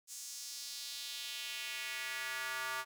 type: tone with high-pass filter sweep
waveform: square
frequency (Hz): 129.9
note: C3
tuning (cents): -12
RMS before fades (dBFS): -42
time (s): 0.07-2.85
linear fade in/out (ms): 50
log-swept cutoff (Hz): 7000 to 1200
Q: 2
effects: none